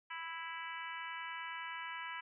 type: harmonic tone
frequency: 329.6 Hz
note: E4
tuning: in tune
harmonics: 3 / 4 / 5 / 6 / 7 / 8 / 9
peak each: -46 / -50 / -48 / -49 / -49 / -56 / -52 dBFS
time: 0.1-2.21 s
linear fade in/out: 10 ms
effects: none